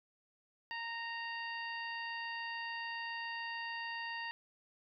harmonic tone, 927 Hz, A#5, 10 cents flat, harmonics 1 / 2 / 3 / 4 / 5, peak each -44 / -42 / -46 / -58 / -51 dBFS, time 0.71-4.31 s, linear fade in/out 0 ms, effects none

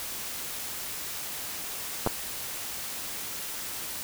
clicks, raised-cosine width 1 ms, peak -11 dBFS, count 2, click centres 2.064 / 2.073 s, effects white hiss -36 dBFS RMS until 4.03 s

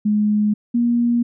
sine tone pair in turn, 210 / 237.8 Hz, G#3 / A#3, +19 / +35 cents, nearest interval major second, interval 216 cents, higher second, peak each -14 dBFS, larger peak neither, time 0.05-0.54 / 0.74-1.23 s, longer neither, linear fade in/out 10 ms, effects none

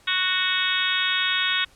harmonic tone, 370 Hz, F#4, in tune, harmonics 3 / 4 / 5 / 6 / 7 / 8 / 9 / 10, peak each -32 / -27 / -29 / -30 / -30 / -33 / -27 / -27 dBFS, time 0.07-1.65 s, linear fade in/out 10 ms, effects pink hiss -55 dBFS RMS until 1.75 s + low-pass 10000 Hz 12 dB/octave

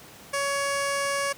15% pulse tone with low-pass filter, 560 Hz, C#5, 18 cents sharp, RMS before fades -27 dBFS, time 0.33-1.33 s, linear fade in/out 10 ms, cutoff 8800 Hz, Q 1.8, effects pink hiss -47 dBFS RMS until 1.37 s + high-pass 100 Hz 12 dB/octave

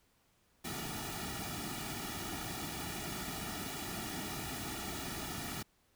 pink noise with comb filter, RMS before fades -41 dBFS, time 0.64-5.63 s, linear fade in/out 10 ms, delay 1.9 ms, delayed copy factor -0.8, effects pink hiss -72 dBFS RMS until 5.95 s

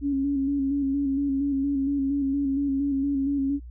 sine tone with vibrato, 277.3 Hz, C#4, 1 cent sharp, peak -22 dBFS, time 0.01-3.6 s, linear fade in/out 50 ms, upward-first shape square, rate 4.3 Hz, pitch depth 35 cents each way, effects added 60 Hz sine -38 dBFS peak until 3.7 s

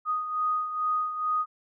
sine beating tone pair, 1243 / 1245.3 Hz, D#6 / D#6, -2 / +1 cents, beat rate 2.3 Hz, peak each -26 / -33 dBFS, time 0.05-1.46 s, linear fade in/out 50 ms, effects none

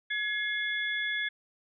sine tone cluster, 1689 / 2142 / 3422 Hz, G#6 / C7 / A7, +29 / +40 / -49 cents, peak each -31 / -34 / -36 dBFS, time 0.1-1.29 s, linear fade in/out 10 ms, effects none

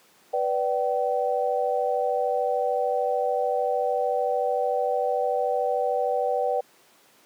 sine chord, G major, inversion first, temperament equal with one note detuned, 493.9 / 587.3 / 767.9 Hz, B4 / D5 / G5, 0 / 0 / -36 cents, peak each -25 / -27 / -26 dBFS, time 0.33-6.61 s, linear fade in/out 10 ms, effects pink hiss -57 dBFS RMS until 7.25 s + high-pass 300 Hz 12 dB/octave

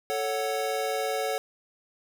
square chord, F# minor, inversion first, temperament equal, 440 / 554.4 / 740 Hz, A4 / C#5 / F#5, 0 / 0 / 0 cents, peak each -32 dBFS, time 0.1-1.38 s, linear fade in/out 0 ms, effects none

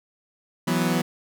sawtooth chord, E suspended second, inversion none, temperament equal, 164.81 / 185 / 246.9 Hz, E3 / F#3 / B3, 0 / 0 / 0 cents, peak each -21 dBFS, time 0.67-1.02 s, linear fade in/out 10 ms, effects none

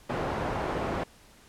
white low-pass noise, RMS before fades -31 dBFS, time 0.09-1.04 s, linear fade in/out 10 ms, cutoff 870 Hz, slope 12 dB/octave, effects pink hiss -56 dBFS RMS until 1.48 s + low-pass 12000 Hz 12 dB/octave

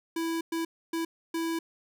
square tone bursts at uneven times, 329.8 Hz, E4, 1 cent sharp, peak -29 dBFS, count 4, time 0.16-0.41 / 0.52-0.65 / 0.93-1.05 / 1.34-1.59 s, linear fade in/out 5 ms, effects none

